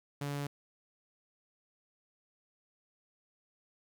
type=tone; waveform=sawtooth; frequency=143 Hz; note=D3; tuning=46 cents flat; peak=-31 dBFS; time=0.21-0.47 s; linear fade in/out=5 ms; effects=12-bit